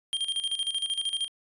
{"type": "tone with tremolo", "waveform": "square", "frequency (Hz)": 3194, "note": "G7", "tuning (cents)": 32, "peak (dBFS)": -26, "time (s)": [0.13, 1.28], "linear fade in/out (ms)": 0, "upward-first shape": "square", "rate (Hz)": 13, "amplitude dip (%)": 70, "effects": ["resampled to 24000 Hz"]}